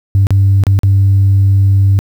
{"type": "tone with dropouts", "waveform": "sine", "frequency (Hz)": 98, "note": "G2", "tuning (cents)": 0, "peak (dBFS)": -4, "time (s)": [0.15, 1.99], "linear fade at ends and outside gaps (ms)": 0, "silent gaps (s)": [[0.269, 0.306], [0.637, 0.668], [0.79, 0.833]], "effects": ["tanh soft clip ceiling -3 dBFS", "7-bit"]}